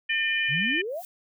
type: harmonic tone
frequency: 602 Hz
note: D5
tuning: 43 cents sharp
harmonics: 3 / 4 / 5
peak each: -26 / -27 / -30 dBFS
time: 0.09-0.82 s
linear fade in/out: 10 ms
type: exponential sweep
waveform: sine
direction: up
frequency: 123.47 to 777 Hz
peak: -29 dBFS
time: 0.48-1.03 s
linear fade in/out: 50 ms
type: noise with exponential growth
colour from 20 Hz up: violet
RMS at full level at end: -39 dBFS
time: 0.84-1.05 s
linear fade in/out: 1 ms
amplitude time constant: 44 ms
effects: none